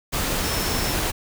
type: tone in noise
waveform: sine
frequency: 5400 Hz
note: E8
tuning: 41 cents sharp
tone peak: -32 dBFS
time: 0.43-0.95 s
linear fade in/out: 20 ms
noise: pink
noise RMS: -24 dBFS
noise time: 0.12-1.12 s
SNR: -11 dB
effects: none